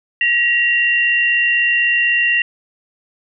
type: tone pair together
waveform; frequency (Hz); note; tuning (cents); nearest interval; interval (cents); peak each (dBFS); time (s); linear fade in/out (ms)
sine; 1908 / 2764; A#6 / F7; +40 / -19; tritone; 641; -15; 0.21-2.42; 2
effects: none